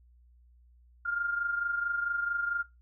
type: tone pair together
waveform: sine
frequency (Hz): 1400.5 / 1425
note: F6 / F6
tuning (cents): +4 / +34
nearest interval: unison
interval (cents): 30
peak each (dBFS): -30 / -35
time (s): 1.05-2.63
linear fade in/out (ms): 10
effects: noise-tail reverb RT60 0.2 s tail -18 dB re dry + added 60 Hz sine -57 dBFS peak until 2.81 s